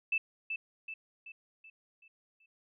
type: tone with echo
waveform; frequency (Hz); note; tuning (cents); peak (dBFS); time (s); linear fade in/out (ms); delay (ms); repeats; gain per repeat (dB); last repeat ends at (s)
sine; 2637; E7; 0; -27; 0.12-0.18; 5; 380; 6; -6; 2.46
effects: none